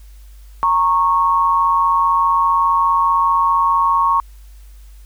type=tone pair together; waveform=sine; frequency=925.8 / 1101 Hz; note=A#5 / C#6; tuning=-12 / -12 cents; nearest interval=minor third; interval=300 cents; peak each=-17 / -13 dBFS; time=0.63-4.2 s; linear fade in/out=0 ms; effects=added 50 Hz sine -37 dBFS peak until 5.05 s + white hiss -54 dBFS RMS until 5.05 s